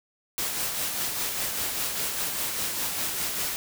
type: noise with tremolo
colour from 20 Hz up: white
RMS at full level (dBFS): -28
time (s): 0.38-3.56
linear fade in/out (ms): 0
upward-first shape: sine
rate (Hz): 5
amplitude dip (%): 35
effects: none